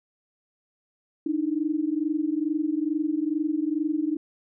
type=tone pair together; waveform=sine; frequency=296.5 / 318.8 Hz; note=D4 / D#4; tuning=+17 / +42 cents; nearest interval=minor second; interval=125 cents; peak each=-26 dBFS; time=1.26-4.17 s; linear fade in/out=5 ms; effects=none

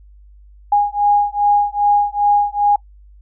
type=beating tone pair; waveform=sine; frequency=820 / 822.5 Hz; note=G#5 / G#5; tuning=-22 / -17 cents; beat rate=2.5 Hz; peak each=-15 dBFS; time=0.72-2.76 s; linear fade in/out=5 ms; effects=noise-tail reverb RT60 0.1 s tail -22 dB re dry + added 50 Hz sine -41 dBFS peak until 3.21 s

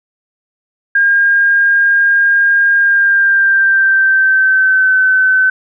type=tone with pitch glide; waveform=sine; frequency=1614 to 1523.4 Hz; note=G#6 to G6; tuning=-50 to -50 cents; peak=-7 dBFS; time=0.95-5.5 s; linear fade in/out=5 ms; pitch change=-100 cents; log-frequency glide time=2.76-4.95 s; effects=none

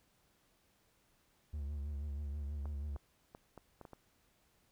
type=tone with vibrato; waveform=triangle; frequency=72.2 Hz; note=D2; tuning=29 cents flat; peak=-36 dBFS; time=1.53-2.97 s; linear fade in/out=10 ms; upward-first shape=triangle; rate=6.2 Hz; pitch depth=77 cents each way
type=clicks; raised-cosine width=1 ms; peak=-36 dBFS; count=7; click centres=2.656 / 2.962 / 3.349 / 3.577 / 3.813 / 3.852 / 3.933 s
effects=pink hiss -73 dBFS RMS until 4.71 s

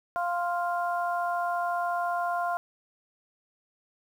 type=harmonic tone; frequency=349.2 Hz; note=F4; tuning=in tune; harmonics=2 / 3 / 4; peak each=-28 / -32 / -34 dBFS; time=0.16-2.57 s; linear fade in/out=0 ms; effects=9-bit

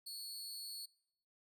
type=tone with amplitude modulation; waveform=sawtooth; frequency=4394 Hz; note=C#8; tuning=16 cents flat; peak=-39 dBFS; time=0.06-0.86 s; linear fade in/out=10 ms; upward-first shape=sine; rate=297 Hz; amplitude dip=65%; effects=noise-tail reverb RT60 0.8 s tail -24 dB re dry

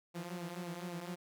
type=tone with flanger; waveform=sawtooth; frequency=174.61 Hz; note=F3; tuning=in tune; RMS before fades=-43 dBFS; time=0.14-1.16 s; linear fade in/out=20 ms; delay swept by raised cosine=0.58 to 6.48 ms; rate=3.9 Hz; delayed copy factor=-0.65; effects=none

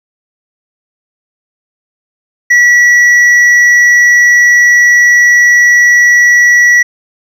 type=tone with hard clipping; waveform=sine; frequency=1940 Hz; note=B6; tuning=31 cents flat; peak=-4 dBFS; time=2.5-6.83 s; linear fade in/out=10 ms; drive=4 dB; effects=none

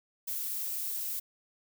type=noise; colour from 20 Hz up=violet; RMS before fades=-35 dBFS; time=0.27-1.2 s; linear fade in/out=10 ms; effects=none

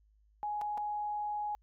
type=tone with dropouts; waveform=sine; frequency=835 Hz; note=G#5; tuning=9 cents sharp; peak=-33 dBFS; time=0.43-1.55 s; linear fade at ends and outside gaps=0 ms; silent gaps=0.613-0.617 / 0.775-0.779 s; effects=added 52 Hz sine -64 dBFS peak until 1.62 s

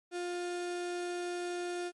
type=tone; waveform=35% pulse; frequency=352.8 Hz; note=F4; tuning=18 cents sharp; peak=-33 dBFS; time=0.11-1.92 s; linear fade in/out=50 ms; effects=MP3 48 kbps

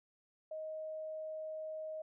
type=tone; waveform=sine; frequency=627 Hz; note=D#5; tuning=13 cents sharp; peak=-40 dBFS; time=0.51-2.02 s; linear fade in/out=5 ms; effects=none

